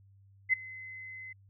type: tone with ADSR envelope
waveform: sine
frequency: 2046 Hz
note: C7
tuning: 39 cents flat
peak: -20 dBFS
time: 0.49-1.33 s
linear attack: 41 ms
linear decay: 10 ms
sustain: -22 dB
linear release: 8 ms
effects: added 98 Hz sine -57 dBFS peak until 1.49 s